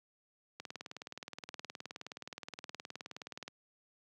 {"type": "click train", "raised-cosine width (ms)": 0.2, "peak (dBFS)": -26, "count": 56, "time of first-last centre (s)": [0.6, 3.48], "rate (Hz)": 19.1, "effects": ["high-pass 150 Hz 12 dB/octave"]}